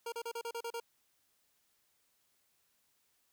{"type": "tone bursts", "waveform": "25% pulse", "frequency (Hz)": 466.2, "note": "A#4", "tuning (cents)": 0, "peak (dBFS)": -34, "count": 8, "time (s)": [0.06, 0.801], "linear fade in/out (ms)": 5, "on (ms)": 62, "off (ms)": 35, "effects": ["white hiss -75 dBFS RMS until 3.32 s"]}